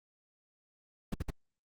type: noise bursts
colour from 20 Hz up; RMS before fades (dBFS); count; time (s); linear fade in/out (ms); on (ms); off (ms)
brown; -32; 3; 1.12-1.304; 5; 22; 59
effects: Opus 48 kbps